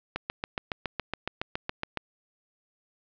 click train, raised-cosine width 0.3 ms, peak -13 dBFS, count 14, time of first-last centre 0.16-1.973 s, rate 7.17 Hz, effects low-pass 4000 Hz 12 dB/octave

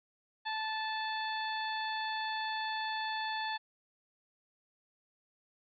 harmonic tone, 875 Hz, A5, 10 cents flat, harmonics 1 / 2 / 3 / 4 / 5, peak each -36 / -39 / -46 / -43 / -45 dBFS, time 0.45-3.58 s, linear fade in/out 20 ms, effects none

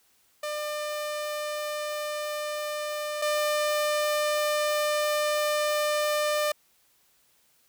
sawtooth tone pair in turn, 599 / 599 Hz, D5 / D5, +34 / +34 cents, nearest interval unison, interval 0 cents, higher neither, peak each -26 / -20 dBFS, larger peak second, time 0.43-3.22 / 3.22-6.52 s, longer second, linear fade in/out 5 ms, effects white hiss -65 dBFS RMS until 7.68 s

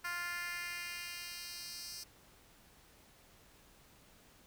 10% pulse tone with high-pass filter sweep, 349.4 Hz, F4, 1 cent sharp, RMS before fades -43 dBFS, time 0.04-2.04 s, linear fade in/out 10 ms, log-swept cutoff 1400 to 5300 Hz, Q 1.8, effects pink hiss -63 dBFS RMS until 4.46 s

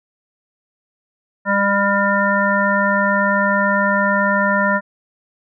harmonic tone with a mistuned harmonic, 200.5 Hz, G3, 39 cents sharp, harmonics 1 / 3 / 5 / 7 / 9, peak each -20 / -20 / -20 / -20 / -20 dBFS, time 1.45-4.81 s, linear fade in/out 50 ms, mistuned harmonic 5, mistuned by -21 cents, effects none

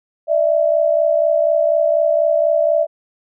sine tone pair together, 593.9 / 658 Hz, D5 / E5, +19 / -3 cents, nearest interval major second, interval 178 cents, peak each -15 dBFS, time 0.27-2.87 s, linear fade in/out 50 ms, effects none

